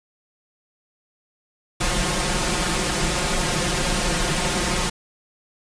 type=noise with comb filter; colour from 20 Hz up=pink; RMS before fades=-22 dBFS; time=1.8-4.9 s; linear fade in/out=10 ms; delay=5.6 ms; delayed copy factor=+0.95; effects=resampled to 22050 Hz